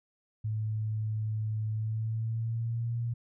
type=tone with pitch glide; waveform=sine; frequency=108.5 to 117.64 Hz; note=A2 to A#2; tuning=-24 to +16 cents; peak=-29 dBFS; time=0.44-3.14 s; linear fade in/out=10 ms; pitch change=+140 cents; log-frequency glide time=1.7-2.98 s; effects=none